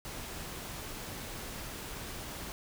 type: noise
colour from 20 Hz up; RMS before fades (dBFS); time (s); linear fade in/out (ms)
pink; -42; 0.05-2.52; 0
effects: none